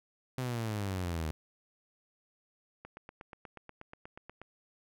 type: exponential sweep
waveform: sawtooth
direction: down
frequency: 130.81 to 76.3 Hz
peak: -29 dBFS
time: 0.38-1.31 s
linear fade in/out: 0 ms
type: click train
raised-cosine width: 0.5 ms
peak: -31 dBFS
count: 14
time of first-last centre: 2.85-4.416 s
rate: 8.3 Hz
effects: none